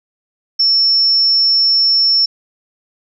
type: tone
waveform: sine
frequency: 5400 Hz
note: E8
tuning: 41 cents sharp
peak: -9 dBFS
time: 0.59-2.26 s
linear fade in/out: 10 ms
effects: none